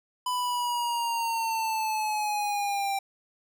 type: linear sweep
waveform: square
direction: down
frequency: 1000 to 784 Hz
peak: -27 dBFS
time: 0.26-2.99 s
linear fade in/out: 5 ms
effects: none